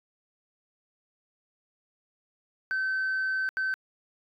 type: tone bursts at uneven times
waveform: sine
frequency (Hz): 1537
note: G6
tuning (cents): -35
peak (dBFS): -24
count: 2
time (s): 2.71-3.49 / 3.57-3.74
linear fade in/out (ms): 0
effects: tanh soft clip ceiling -24 dBFS